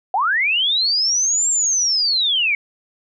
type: linear two-way sweep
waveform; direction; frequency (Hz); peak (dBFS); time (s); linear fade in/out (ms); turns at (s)
sine; up then down; 708 to 7510 to 2183; -15; 0.14-2.55; 2; 1.49
effects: none